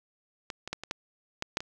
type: clicks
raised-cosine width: 0.2 ms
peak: -18 / -20 / -15 / -21 / -14 / -14 / -10 / -20 dBFS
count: 8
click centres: 0.502 / 0.676 / 0.73 / 0.836 / 0.911 / 1.424 / 1.571 / 1.605 s
effects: none